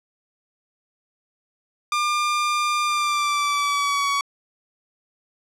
sawtooth tone with pitch glide, 1200 to 1126.1 Hz, D6 to C#6, +37 to +27 cents, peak -16 dBFS, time 1.92-4.21 s, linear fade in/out 2 ms, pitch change -110 cents, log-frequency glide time 2.85-4.09 s, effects low-pass 8000 Hz 12 dB/octave

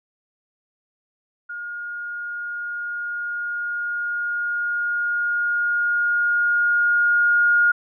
sine tone with level ramp, 1426 Hz, F6, 36 cents sharp, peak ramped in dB -29 to -13 dBFS, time 1.49-7.72 s, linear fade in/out 10 ms, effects none

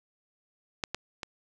clicks, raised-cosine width 0.2 ms, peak -12 / -14 / -18 dBFS, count 3, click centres 0.838 / 0.946 / 1.232 s, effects none

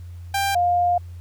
sawtooth / sine tone pair in turn, 792 / 705.6 Hz, G5 / F5, +18 / +18 cents, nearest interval major second, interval 200 cents, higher first, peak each -16 dBFS, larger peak neither, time 0.34-0.55 / 0.55-0.98 s, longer second, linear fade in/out 5 ms, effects added 87 Hz sine -34 dBFS peak until 1.2 s + pink hiss -58 dBFS RMS until 1.2 s

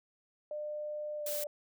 sine tone with pitch glide, 600 to 590.7 Hz, D5 to D5, +37 to +10 cents, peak -36 dBFS, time 0.51-1.47 s, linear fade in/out 2 ms, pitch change -27 cents, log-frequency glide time 1.17-1.27 s
blue noise, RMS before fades -38 dBFS, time 1.26-1.44 s, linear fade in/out 5 ms
effects none

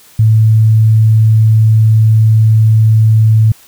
sine tone, 110 Hz, A2, in tune, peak -4 dBFS, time 0.19-3.52 s, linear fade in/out 5 ms, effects white hiss -42 dBFS RMS until 3.67 s

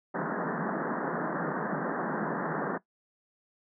pink band-pass noise, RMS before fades -32 dBFS, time 0.14-2.78 s, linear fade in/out 10 ms, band 150 to 1800 Hz, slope 96 dB/octave, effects noise-tail reverb RT60 0.1 s tail -17 dB re dry

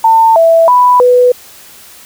sine tone with pitch steps, 899 / 660 / 990 / 495.2 Hz, A5 / E5 / B5 / B4, +37 / +2 / +4 / +5 cents, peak -3 dBFS, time 0.04-1.32 s, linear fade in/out 5 ms, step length 320 ms, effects white hiss -36 dBFS RMS until 2.05 s

